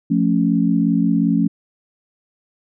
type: chord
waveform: sine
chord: F augmented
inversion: none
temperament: equal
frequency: 174.61 / 220 / 277.2 Hz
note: F3 / A3 / C#4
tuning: 0 / 0 / 0 cents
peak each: -18 dBFS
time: 0.1-1.48 s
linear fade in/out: 10 ms
effects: none